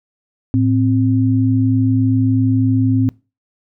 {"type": "tone pair together", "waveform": "sine", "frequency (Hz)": [109.6, 262], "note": ["A2", "C4"], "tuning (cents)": [-6, 2], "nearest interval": "octave + minor third", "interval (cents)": 1508, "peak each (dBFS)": -14, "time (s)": [0.54, 3.09], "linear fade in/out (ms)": 0, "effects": ["noise-tail reverb RT60 0.3 s tail -24 dB re dry"]}